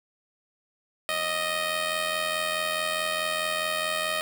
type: tone with amplitude modulation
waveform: 10% pulse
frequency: 623 Hz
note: D#5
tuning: 2 cents sharp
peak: -15 dBFS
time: 1.09-4.21 s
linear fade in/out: 0 ms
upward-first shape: sine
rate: 84.7 Hz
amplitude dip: 60%
effects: 7-bit